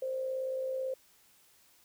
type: tone with amplitude modulation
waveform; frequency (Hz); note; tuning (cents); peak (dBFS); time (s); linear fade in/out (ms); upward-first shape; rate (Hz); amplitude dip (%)
sine; 523.3; C5; 0; -30; 0.02-0.94; 5; sine; 58.2; 40
effects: white hiss -64 dBFS RMS until 1.84 s